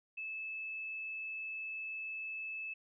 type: tone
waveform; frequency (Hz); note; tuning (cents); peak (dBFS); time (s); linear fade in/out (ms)
sine; 2613; E7; -16; -39; 0.17-2.74; 10
effects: none